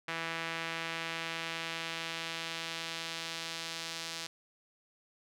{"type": "tone with band-pass filter sweep", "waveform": "sawtooth", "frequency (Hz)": 164.81, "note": "E3", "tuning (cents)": 0, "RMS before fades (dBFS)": -39, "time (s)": [0.08, 4.27], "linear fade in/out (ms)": 5, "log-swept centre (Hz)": [2100, 4700], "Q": 1.2, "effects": []}